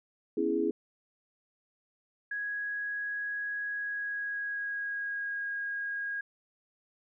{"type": "chord", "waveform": "sine", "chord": "C# minor seventh", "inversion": "third", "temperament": "equal", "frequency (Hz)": [246.9, 277.2, 329.6, 415.3], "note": ["B3", "C#4", "E4", "G#4"], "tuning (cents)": [0, 0, 0, 0], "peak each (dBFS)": [-36, -34, -30, -30], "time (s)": [0.37, 0.71], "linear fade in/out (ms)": 5}
{"type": "tone with pitch glide", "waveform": "sine", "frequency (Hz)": [1661.2, 1636.4], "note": ["G#6", "G#6"], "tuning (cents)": [0, -26], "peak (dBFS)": -32, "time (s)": [2.31, 6.21], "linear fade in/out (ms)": 5, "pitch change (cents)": -26, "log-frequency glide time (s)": [3.67, 5.48]}
{"effects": []}